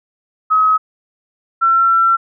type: tone pair in turn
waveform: sine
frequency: 1275 / 1350.8 Hz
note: D#6 / E6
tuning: +42 / +42 cents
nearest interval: minor second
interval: 100 cents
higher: second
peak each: -9 dBFS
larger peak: neither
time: 0.5-0.78 / 1.61-2.17 s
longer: second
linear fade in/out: 20 ms
effects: none